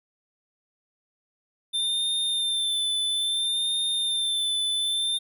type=tone with vibrato; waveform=square; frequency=3573 Hz; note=A7; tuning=26 cents sharp; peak=-24 dBFS; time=1.73-5.19 s; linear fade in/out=20 ms; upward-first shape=sine; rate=0.6 Hz; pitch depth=33 cents each way; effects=none